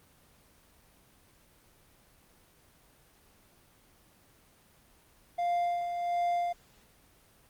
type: tone with tremolo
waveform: triangle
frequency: 698.5 Hz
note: F5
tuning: in tune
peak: -24 dBFS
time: 5.38-6.53 s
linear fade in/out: 10 ms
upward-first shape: sine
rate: 1.4 Hz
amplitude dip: 50%
effects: pink hiss -62 dBFS RMS until 7.49 s + Opus 24 kbps